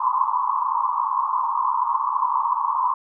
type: band-pass noise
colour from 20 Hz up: white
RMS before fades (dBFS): -22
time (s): 0-2.94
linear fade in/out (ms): 5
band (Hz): 930 to 1100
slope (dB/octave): 96
effects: none